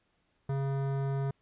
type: tone with hard clipping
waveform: sine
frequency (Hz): 137.1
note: C#3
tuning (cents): -19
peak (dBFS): -31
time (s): 0.49-1.31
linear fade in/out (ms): 5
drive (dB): 16
effects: pink hiss -74 dBFS RMS until 1.41 s + resampled to 8000 Hz